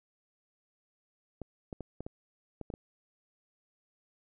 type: clicks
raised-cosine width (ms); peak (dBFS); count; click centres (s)
2; -26; 8; 1.417 / 1.728 / 1.807 / 2.006 / 2.065 / 2.613 / 2.702 / 2.739
effects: none